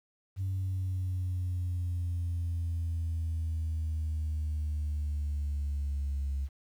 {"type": "exponential sweep", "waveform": "sine", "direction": "down", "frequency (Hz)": [95.7, 68.4], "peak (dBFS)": -28, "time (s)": [0.36, 6.49], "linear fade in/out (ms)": 50, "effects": ["tanh soft clip ceiling -27 dBFS", "10-bit"]}